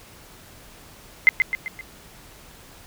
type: tone with echo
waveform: sine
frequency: 2068 Hz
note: C7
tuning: 21 cents flat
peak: -8 dBFS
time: 1.27-1.29 s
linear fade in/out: 0 ms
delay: 130 ms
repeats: 4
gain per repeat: -6 dB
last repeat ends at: 1.81 s
effects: pink hiss -47 dBFS RMS until 2.86 s